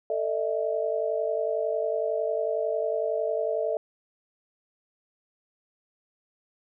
sine tone cluster, 445.9 / 604 / 655 Hz, A4 / D5 / E5, +23 / +48 / -11 cents, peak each -29 dBFS, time 0.1-3.77 s, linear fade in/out 2 ms, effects none

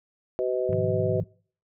harmonic tone, 126.3 Hz, B2, 39 cents sharp, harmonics 3 / 4 / 5, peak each -27 / -28 / -29 dBFS, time 0.39-1.2 s, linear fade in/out 0 ms
sine chord, F half-diminished seventh, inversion first, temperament equal, 103.83 / 123.47 / 155.56 / 174.61 Hz, Ab2 / Cb3 / Eb3 / F3, 0 / 0 / 0 / 0 cents, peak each -29 / -34 / -34 / -32 dBFS, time 0.69-1.24 s, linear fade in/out 5 ms
clicks, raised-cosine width 0.5 ms, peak -34 dBFS, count 2, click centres 0.728 / 0.732 s
effects noise-tail reverb RT60 0.5 s tail -26 dB re dry

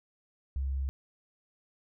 sine tone, 67.5 Hz, C#2, 45 cents flat, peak -29 dBFS, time 0.56-0.89 s, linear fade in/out 0 ms, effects none

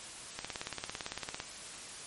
click train, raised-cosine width 0.2 ms, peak -19 dBFS, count 19, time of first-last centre 0.39-1.401 s, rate 17.8 Hz, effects white hiss -46 dBFS RMS until 2.06 s + MP3 48 kbps

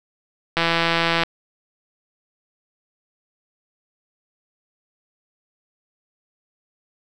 click train, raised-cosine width 0.3 ms, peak -3 dBFS, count 112, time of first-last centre 0.57-1.235 s, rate 167 Hz, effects none

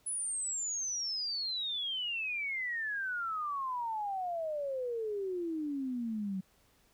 sine exponential sweep, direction down, 10230 to 185 Hz, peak -33 dBFS, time 0.06-6.41 s, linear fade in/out 10 ms, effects pink hiss -68 dBFS RMS until 6.93 s

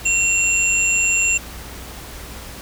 sine tone pair together, 2732 / 7294 Hz, F7 / A#8, -39 / -39 cents, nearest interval octave + perfect fourth, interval 1700 cents, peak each -17 / -18 dBFS, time 0.05-1.38 s, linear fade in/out 10 ms, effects added 60 Hz sine -37 dBFS peak until 2.61 s + pink hiss -36 dBFS RMS until 2.61 s

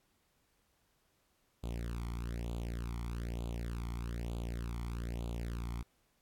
sawtooth tone with flanger, 58.27 Hz, A#1, in tune, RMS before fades -39 dBFS, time 1.63-5.83 s, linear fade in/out 10 ms, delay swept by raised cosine 0.27 to 0.92 ms, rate 1.1 Hz, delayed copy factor +1, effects pink hiss -75 dBFS RMS until 6.21 s + AAC 64 kbps

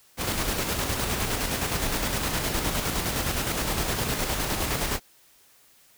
pink noise with tremolo, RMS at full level -26 dBFS, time 0.17-5 s, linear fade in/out 50 ms, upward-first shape square, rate 9.7 Hz, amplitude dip 35%, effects white hiss -58 dBFS RMS until 5.97 s

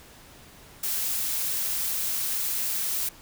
blue noise, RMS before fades -28 dBFS, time 0.83-3.09 s, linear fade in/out 5 ms, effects pink hiss -50 dBFS RMS until 3.21 s

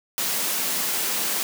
white high-pass noise, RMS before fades -25 dBFS, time 0.18-1.43 s, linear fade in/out 0 ms, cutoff 150 Hz, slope 96 dB/octave, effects none

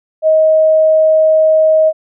sine tone, 630 Hz, D#5, 21 cents sharp, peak -6 dBFS, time 0.22-1.93 s, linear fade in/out 50 ms, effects none

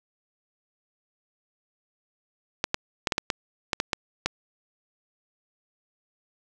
clicks, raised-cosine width 0.2 ms, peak -6 dBFS, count 10, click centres 2.641 / 2.744 / 3.072 / 3.122 / 3.181 / 3.302 / 3.732 / 3.801 / 3.932 / 4.26 s, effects 8-bit

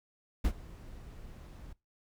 brown noise with ADSR envelope, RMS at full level -27 dBFS, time 0.44-1.73 s, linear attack 12 ms, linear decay 66 ms, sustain -21 dB, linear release 5 ms, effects noise-tail reverb RT60 0.2 s tail -19 dB re dry

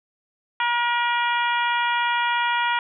harmonic tone, 477.1 Hz, A#4, 40 cents sharp, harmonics 2 / 3 / 4 / 5 / 6 / 7, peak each -22 / -26 / -28 / -30 / -32 / -33 dBFS, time 0.6-2.79 s, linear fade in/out 2 ms, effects none

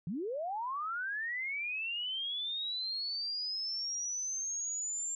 sine linear sweep, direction up, 146.83 to 7390 Hz, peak -34 dBFS, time 0.07-5.15 s, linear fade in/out 2 ms, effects none

